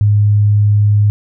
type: tone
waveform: sine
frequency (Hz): 103.83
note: G#2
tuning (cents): 0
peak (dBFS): -7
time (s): 0.01-1.1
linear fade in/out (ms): 0
effects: none